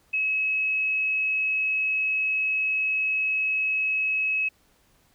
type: tone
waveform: sine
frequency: 2570 Hz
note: E7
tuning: 45 cents flat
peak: -22 dBFS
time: 0.13-4.49 s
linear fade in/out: 10 ms
effects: pink hiss -63 dBFS RMS until 5.14 s